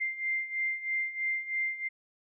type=beating tone pair; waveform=sine; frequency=2093 / 2096.1 Hz; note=C7 / C7; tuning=0 / +3 cents; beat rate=3.1 Hz; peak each=-35 / -31 dBFS; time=0-1.89 s; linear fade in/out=20 ms; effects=none